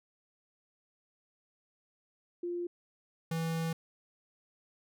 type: tone pair in turn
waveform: sine / square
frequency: 349.2 / 163.85 Hz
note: F4 / E3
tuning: 0 / -10 cents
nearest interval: octave + minor second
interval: 1310 cents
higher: first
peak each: -33 / -32 dBFS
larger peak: second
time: 2.43-2.67 / 3.31-3.73 s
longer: second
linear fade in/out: 5 ms
effects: none